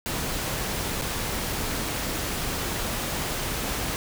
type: noise with dropouts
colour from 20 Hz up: pink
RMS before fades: -29 dBFS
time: 0.06-3.96 s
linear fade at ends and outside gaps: 0 ms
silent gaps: 1.014-1.02 s
effects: none